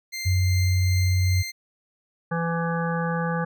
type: tone with tremolo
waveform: 20% pulse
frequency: 2093 Hz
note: C7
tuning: in tune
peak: -24 dBFS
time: 0.12-1.52 s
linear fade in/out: 20 ms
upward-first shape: triangle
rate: 2.6 Hz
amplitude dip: 30%
type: tone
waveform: sine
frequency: 92.5 Hz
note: F#2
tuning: in tune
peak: -18 dBFS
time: 0.25-1.43 s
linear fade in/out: 20 ms
type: harmonic tone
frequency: 167.5 Hz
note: E3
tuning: 28 cents sharp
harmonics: 1 / 3 / 5 / 7 / 9 / 10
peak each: -25 / -30 / -32 / -33 / -35 / -35 dBFS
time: 2.31-3.45 s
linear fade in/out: 10 ms
effects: none